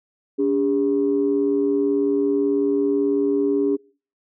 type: tone pair together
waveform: sine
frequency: 285.4 / 403.6 Hz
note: D4 / G#4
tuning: -49 / -49 cents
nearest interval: tritone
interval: 600 cents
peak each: -19 dBFS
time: 0.38-3.77 s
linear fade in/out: 20 ms
effects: noise-tail reverb RT60 0.4 s tail -24 dB re dry + tanh soft clip ceiling -10 dBFS